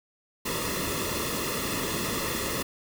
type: noise with comb filter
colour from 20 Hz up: pink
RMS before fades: -30 dBFS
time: 0.45-2.63 s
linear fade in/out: 10 ms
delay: 1.3 ms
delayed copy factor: -0.75
effects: none